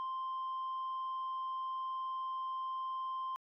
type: tone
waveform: sine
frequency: 1046.5 Hz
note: C6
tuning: in tune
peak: -34 dBFS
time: 0-3.36 s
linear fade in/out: 0 ms
effects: tanh soft clip ceiling -35 dBFS